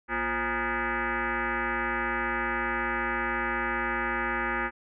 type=tone with frequency modulation; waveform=sine; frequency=236.7 Hz; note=A#3; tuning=27 cents sharp; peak=-26 dBFS; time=0.08-4.71 s; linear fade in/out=50 ms; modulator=294 Hz; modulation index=6.4; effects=none